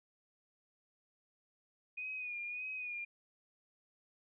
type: tone with vibrato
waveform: sine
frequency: 2469 Hz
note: D#7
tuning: 14 cents flat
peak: -39 dBFS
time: 1.97-3.05 s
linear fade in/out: 10 ms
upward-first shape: sine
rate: 1.7 Hz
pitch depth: 47 cents each way
effects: none